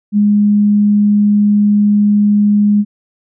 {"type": "tone", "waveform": "sine", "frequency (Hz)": 206.7, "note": "G#3", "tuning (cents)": -8, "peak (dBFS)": -7, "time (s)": [0.12, 2.85], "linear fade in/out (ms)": 50, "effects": []}